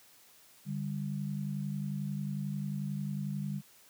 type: tone pair together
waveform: sine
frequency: 146.83 / 198 Hz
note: D3 / G3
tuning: 0 / +18 cents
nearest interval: perfect fourth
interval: 518 cents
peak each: -35 / -36 dBFS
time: 0.65-3.62 s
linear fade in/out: 50 ms
effects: white hiss -60 dBFS RMS until 3.89 s + high-pass 80 Hz 12 dB/octave